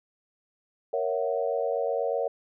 sine chord, F# dominant seventh, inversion first, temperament equal, 466.2 / 554.4 / 659.3 / 740 Hz, A#4 / C#5 / E5 / F#5, 0 / 0 / 0 / 0 cents, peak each -29 / -29 / -32 / -34 dBFS, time 0.93-2.28 s, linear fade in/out 5 ms, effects none

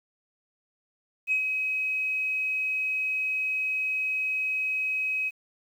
sine tone with ADSR envelope, 2540 Hz, D#7, 35 cents sharp, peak -20 dBFS, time 1.27-5.31 s, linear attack 48 ms, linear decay 94 ms, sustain -5 dB, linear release 33 ms, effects tanh soft clip ceiling -16 dBFS + 9-bit

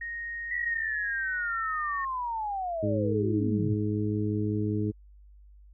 sine tone with pitch glide, 1864.7 to 1825.3 Hz, A#6 to A#6, 0 to -37 cents, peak -33 dBFS, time 0.01-2.05 s, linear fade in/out 5 ms, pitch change -37 cents, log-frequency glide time 1.37-1.49 s
sine linear sweep, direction down, 1975.5 to 98.1 Hz, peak -29 dBFS, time 0.51-3.74 s, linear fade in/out 5 ms
harmonic tone, 105.3 Hz, G#2, 24 cents sharp, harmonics 1 / 2 / 3 / 4, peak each -29 / -32 / -31 / -35 dBFS, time 2.82-4.92 s, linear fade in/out 20 ms
effects added 50 Hz sine -50 dBFS peak until 5.73 s

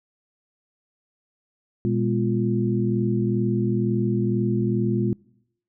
sine tone cluster, 120.7 / 203.7 / 245.8 / 349.3 Hz, B2 / G#3 / B3 / F4, -39 / -33 / -8 / 0 cents, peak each -24 / -24 / -29 / -26 dBFS, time 1.85-5.13 s, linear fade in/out 0 ms, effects noise-tail reverb RT60 0.8 s tail -25 dB re dry

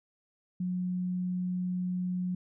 sine tone, 181.2 Hz, F#3, 36 cents flat, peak -29 dBFS, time 0.6-2.35 s, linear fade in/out 5 ms, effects none

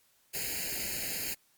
white noise with comb filter, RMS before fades -35 dBFS, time 0.33-1.35 s, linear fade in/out 20 ms, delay 0.43 ms, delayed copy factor +0.95, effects white hiss -68 dBFS RMS until 1.57 s + Opus 48 kbps

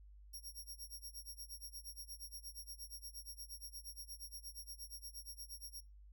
10% pulse tone with tremolo, 5588 Hz, F8, in tune, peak -40 dBFS, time 0.33-5.81 s, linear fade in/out 10 ms, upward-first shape sine, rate 8.5 Hz, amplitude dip 95%, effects noise-tail reverb RT60 0.2 s tail -19 dB re dry + added 50 Hz sine -56 dBFS peak until 6.12 s

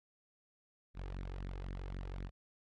sawtooth tone with flanger, 46.25 Hz, F#1, in tune, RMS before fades -43 dBFS, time 0.94-2.31 s, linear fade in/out 50 ms, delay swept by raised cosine 0.48 to 2.48 ms, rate 3.9 Hz, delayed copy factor +0.65, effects low-pass 4000 Hz 12 dB/octave

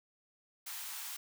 white high-pass noise, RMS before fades -43 dBFS, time 0.66-1.17 s, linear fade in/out 10 ms, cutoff 780 Hz, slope 48 dB/octave, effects none

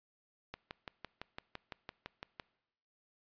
click train, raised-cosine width 0.3 ms, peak -26 dBFS, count 12, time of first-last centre 0.54-2.398 s, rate 5.92 Hz, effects noise-tail reverb RT60 0.9 s tail -22 dB re dry + resampled to 11025 Hz

